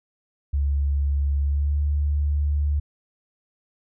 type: tone with pitch glide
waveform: sine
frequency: 70.6 to 72.96 Hz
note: C#2 to D2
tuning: +32 to -11 cents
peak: -19 dBFS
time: 0.53-2.8 s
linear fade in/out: 10 ms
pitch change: +57 cents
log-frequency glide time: 1.41-1.79 s
effects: none